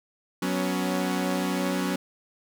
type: chord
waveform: sawtooth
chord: F# suspended fourth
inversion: none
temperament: equal with one note detuned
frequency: 185 / 246.9 / 278.9 Hz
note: F#3 / B3 / C#4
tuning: 0 / 0 / +11 cents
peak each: -24 / -28 / -25 dBFS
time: 0.42-1.96 s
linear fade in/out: 5 ms
effects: none